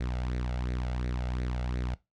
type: tone with flanger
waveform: sawtooth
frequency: 61.74 Hz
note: B1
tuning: in tune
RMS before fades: -32 dBFS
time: 0-1.95 s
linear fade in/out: 10 ms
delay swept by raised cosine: 0.48 to 1.48 ms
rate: 2.8 Hz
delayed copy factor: +0.6
effects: noise-tail reverb RT60 0.2 s tail -19 dB re dry + low-pass 5000 Hz 12 dB/octave